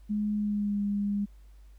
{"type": "tone with pitch glide", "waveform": "sine", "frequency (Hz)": [209.4, 203.1], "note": ["G#3", "G#3"], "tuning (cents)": [15, -38], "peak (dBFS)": -26, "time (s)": [0.09, 1.26], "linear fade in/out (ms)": 20, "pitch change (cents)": -53, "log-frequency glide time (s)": [0.35, 0.81], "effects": ["added 50 Hz sine -49 dBFS peak until 1.78 s", "pink hiss -69 dBFS RMS until 1.78 s"]}